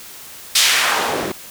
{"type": "noise with band-pass filter sweep", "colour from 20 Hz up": "white", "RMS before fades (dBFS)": -17, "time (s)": [0.55, 1.32], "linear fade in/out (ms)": 5, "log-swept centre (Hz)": [4600, 260], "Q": 1, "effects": ["white hiss -37 dBFS RMS until 1.5 s"]}